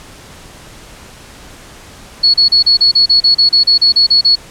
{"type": "tone bursts", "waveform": "sine", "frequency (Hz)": 4379, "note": "C#8", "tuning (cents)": -22, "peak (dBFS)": -5, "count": 15, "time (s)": [2.23, 4.356], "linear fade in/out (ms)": 10, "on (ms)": 110, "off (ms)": 34, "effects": ["pink hiss -36 dBFS RMS until 4.5 s", "low-pass 10000 Hz 12 dB/octave"]}